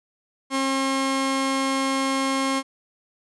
sawtooth tone pair together, 269 / 538 Hz, C4 / C5, +48 / +48 cents, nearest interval octave, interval 1200 cents, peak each -19 dBFS, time 0.5-2.63 s, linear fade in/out 50 ms, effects resampled to 24000 Hz

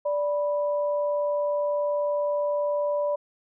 sine tone pair together, 585 / 983.8 Hz, D5 / B5, -7 / -7 cents, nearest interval major sixth, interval 900 cents, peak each -23 / -33 dBFS, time 0.05-3.16 s, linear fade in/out 10 ms, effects none

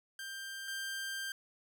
sawtooth tone pair in turn, 1575 / 1575 Hz, G6 / G6, +8 / +8 cents, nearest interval unison, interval 0 cents, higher neither, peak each -38 / -34 dBFS, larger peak second, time 0.19-0.68 / 0.68-1.32 s, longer second, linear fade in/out 2 ms, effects none

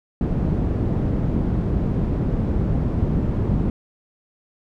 white low-pass noise, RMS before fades -21 dBFS, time 0.21-3.7 s, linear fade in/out 2 ms, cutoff 190 Hz, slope 12 dB/octave, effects none

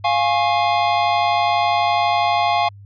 square chord, Db major, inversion first, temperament equal with one note detuned, 698.5 / 830.6 / 1088.4 Hz, F5 / Ab5 / Db6, 0 / 0 / -32 cents, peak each -19 / -20 / -23 dBFS, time 0.04-2.69 s, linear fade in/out 10 ms, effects added 100 Hz sine -38 dBFS peak until 2.85 s + resampled to 11025 Hz

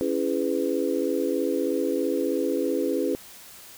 sine chord, C# minor seventh, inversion none, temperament just, 277.2 / 332.6 / 415.8 / 498.9 Hz, C#4 / E4 / G#4 / B4, 0 / +16 / +2 / +17 cents, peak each -28 dBFS, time 0.01-3.15 s, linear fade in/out 0 ms, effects white hiss -46 dBFS RMS until 3.77 s

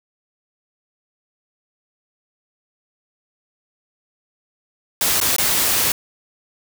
white noise with dropouts, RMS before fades -18 dBFS, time 5.01-5.92 s, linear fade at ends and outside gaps 1 ms, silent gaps 5.202-5.213 / 5.363-5.383 s, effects none

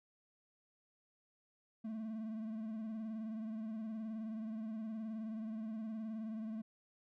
triangle tone with vibrato, 220 Hz, A3, in tune, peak -38 dBFS, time 1.84-6.62 s, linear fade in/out 10 ms, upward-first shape sine, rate 19 Hz, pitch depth 49 cents each way, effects none

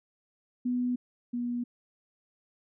sine tone pair in turn, 247.2 / 241.7 Hz, B3 / B3, +2 / -37 cents, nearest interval unison, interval 39 cents, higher first, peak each -26 / -29 dBFS, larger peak first, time 0.65-0.96 / 1.33-1.64 s, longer neither, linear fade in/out 10 ms, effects none

